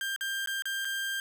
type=tone with dropouts; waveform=30% pulse; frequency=1589 Hz; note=G6; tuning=23 cents sharp; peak=-28 dBFS; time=0.01-1.2 s; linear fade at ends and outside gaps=1 ms; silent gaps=0.162-0.209 / 0.46-0.473 / 0.622-0.655 / 0.848-0.852 s; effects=none